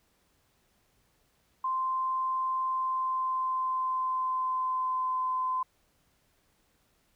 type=tone with pitch glide; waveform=sine; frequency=1042 to 1027.1 Hz; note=C6 to C6; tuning=-7 to -32 cents; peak=-27 dBFS; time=1.64-5.63 s; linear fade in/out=5 ms; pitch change=-25 cents; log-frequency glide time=2.66-5.23 s; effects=pink hiss -70 dBFS RMS until 7.15 s